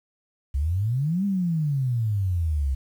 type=exponential two-way sweep; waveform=sine; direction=up then down; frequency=65 to 204.1 to 65 Hz; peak=-21 dBFS; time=0.54-2.75 s; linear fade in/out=10 ms; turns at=1.25 s; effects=9-bit